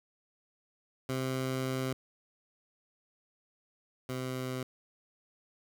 15% pulse tone pair in turn, 130.81 / 128.79 Hz, C3 / C3, 0 / -27 cents, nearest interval unison, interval 27 cents, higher first, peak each -25 / -28 dBFS, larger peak first, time 1.09-1.93 / 4.09-4.63 s, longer first, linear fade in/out 2 ms, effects none

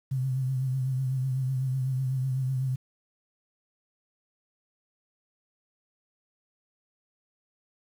sine tone with vibrato, 130.81 Hz, C3, in tune, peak -25 dBFS, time 0.11-2.76 s, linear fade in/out 10 ms, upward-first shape triangle, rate 8 Hz, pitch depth 59 cents each way, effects 9-bit

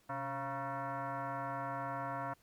sine tone with frequency modulation, 129.8 Hz, C3, 13 cents flat, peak -36 dBFS, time 0.09-2.34 s, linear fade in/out 10 ms, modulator 410 Hz, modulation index 3.2, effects pink hiss -69 dBFS RMS until 2.42 s + MP3 96 kbps

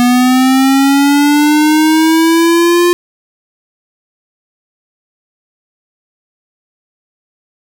square linear sweep, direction up, 242.9 to 352.3 Hz, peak -7 dBFS, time 0-2.93 s, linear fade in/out 0 ms, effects none

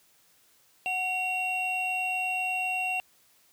triangle tone pair together, 740 / 2744 Hz, F#5 / F7, 0 / -31 cents, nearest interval octave + major seventh, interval 2269 cents, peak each -30 / -27 dBFS, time 0.86-3 s, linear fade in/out 0 ms, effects white hiss -63 dBFS RMS until 3.52 s + high-pass 60 Hz 12 dB/octave

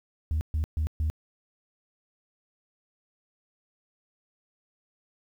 sine tone bursts, 77.78 Hz, D#2, in tune, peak -22 dBFS, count 4, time 0.31-1.1 s, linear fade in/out 0 ms, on 100 ms, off 130 ms, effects tanh soft clip ceiling -22 dBFS + 10-bit

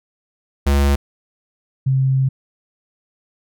square / sine tone pair in turn, 70.2 / 132.98 Hz, C#2 / C3, +22 / +28 cents, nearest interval major seventh, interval 1106 cents, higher second, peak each -13 dBFS, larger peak neither, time 0.66-0.96 / 1.86-2.29 s, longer second, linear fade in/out 10 ms, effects none

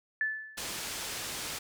sine tone with exponential decay, 1744 Hz, A6, 16 cents flat, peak -25 dBFS, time 0.21-0.77 s, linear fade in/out 1 ms, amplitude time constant 120 ms
white low-pass noise, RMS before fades -38 dBFS, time 0.57-1.59 s, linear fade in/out 10 ms, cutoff 8200 Hz, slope 12 dB/octave
effects none

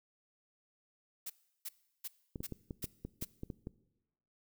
blue noise bursts, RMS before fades -41 dBFS, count 6, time 1.26-3.25 s, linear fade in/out 10 ms, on 40 ms, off 350 ms
clicks, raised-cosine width 3 ms, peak -28 dBFS, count 10, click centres 2.358 / 2.405 / 2.523 / 2.708 / 2.842 / 3.05 / 3.225 / 3.434 / 3.502 / 3.671 s
effects noise-tail reverb RT60 1.0 s tail -20 dB re dry

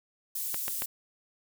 pink high-pass noise, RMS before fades -34 dBFS, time 0.35-0.86 s, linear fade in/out 5 ms, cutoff 12000 Hz, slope 12 dB/octave
clicks, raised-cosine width 0.3 ms, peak -18 dBFS, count 3, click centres 0.544 / 0.681 / 0.821 s
effects none

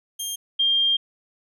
15% pulse / sine tone pair in turn, 3200 / 3200 Hz, G7 / G7, +35 / +35 cents, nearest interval unison, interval 0 cents, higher neither, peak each -20 / -17 dBFS, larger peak second, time 0.19-0.36 / 0.59-0.97 s, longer second, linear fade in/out 10 ms, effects none

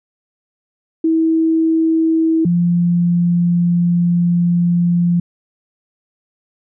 sine tone pair in turn, 323.5 / 173.56 Hz, E4 / F3, -32 / -10 cents, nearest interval major seventh, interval 1078 cents, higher first, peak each -11 dBFS, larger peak neither, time 1.04-2.45 / 2.45-5.2 s, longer second, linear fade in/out 5 ms, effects none

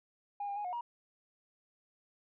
sine tone with pitch steps, 814 / 803 / 829 / 722 / 951 Hz, G#5 / G5 / G#5 / F#5 / A#5, -35 / +41 / -3 / -43 / +34 cents, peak -34 dBFS, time 0.4-0.81 s, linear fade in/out 5 ms, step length 82 ms, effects tanh soft clip ceiling -32 dBFS

